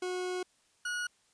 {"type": "tone pair in turn", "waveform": "40% pulse", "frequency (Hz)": [364.4, 1453], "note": ["F#4", "F#6"], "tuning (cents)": [-26, -32], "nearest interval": "2 octaves", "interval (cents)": 2394, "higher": "second", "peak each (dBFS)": [-32, -32], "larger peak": "neither", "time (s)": [[0.02, 0.43], [0.85, 1.07]], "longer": "first", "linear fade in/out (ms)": 5, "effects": ["white hiss -69 dBFS RMS until 1.33 s", "resampled to 22050 Hz"]}